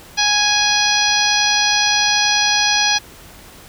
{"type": "harmonic tone", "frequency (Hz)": 830.6, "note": "G#5", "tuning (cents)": 0, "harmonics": [1, 2, 3, 4, 5, 6, 7], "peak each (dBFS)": [-21, -21, -21, -21, -21, -21, -21], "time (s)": [0.17, 2.99], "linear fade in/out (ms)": 20, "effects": ["pink hiss -41 dBFS RMS until 3.68 s"]}